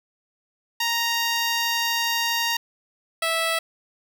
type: tone pair in turn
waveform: 10% pulse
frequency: 932.3 / 656.2 Hz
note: A#5 / E5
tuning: 0 / -8 cents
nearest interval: tritone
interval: 608 cents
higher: first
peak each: -13 dBFS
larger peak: neither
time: 0.8-2.57 / 3.22-3.59 s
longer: first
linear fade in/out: 5 ms
effects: none